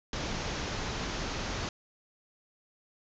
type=low-pass noise; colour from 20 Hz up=pink; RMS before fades=-35 dBFS; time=0.13-1.69 s; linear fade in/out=2 ms; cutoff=6800 Hz; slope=96 dB/octave; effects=none